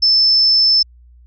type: tone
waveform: sine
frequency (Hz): 5274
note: E8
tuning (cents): 0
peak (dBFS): -9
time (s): 0.02-0.83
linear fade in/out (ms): 10
effects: added 60 Hz sine -42 dBFS peak until 1.26 s